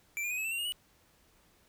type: tone with pitch steps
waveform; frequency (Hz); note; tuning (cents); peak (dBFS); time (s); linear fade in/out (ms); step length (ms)
square; 2342 / 2419 / 2499 / 2581 / 2666 / 2753 / 2844 / 2937; D7 / D#7 / D#7 / E7 / E7 / F7 / F7 / F#7; -5 / -49 / +7 / -37 / +19 / -25 / +31 / -13; -33; 0.17-0.722; 0; 69
effects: pink hiss -66 dBFS RMS until 1.68 s